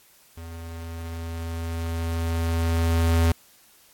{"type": "tone with level ramp", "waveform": "square", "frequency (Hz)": 83, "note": "E2", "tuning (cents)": 12, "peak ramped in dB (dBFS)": [-37, -17], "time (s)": [0.37, 3.32], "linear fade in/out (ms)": 5, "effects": ["white hiss -56 dBFS RMS until 3.93 s", "AAC 64 kbps"]}